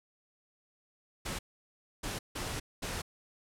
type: noise bursts at uneven times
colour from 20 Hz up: pink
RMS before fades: -37 dBFS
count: 4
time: 1.25-1.39 / 2.03-2.19 / 2.35-2.6 / 2.82-3.02 s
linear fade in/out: 10 ms
effects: low-pass 11000 Hz 12 dB/octave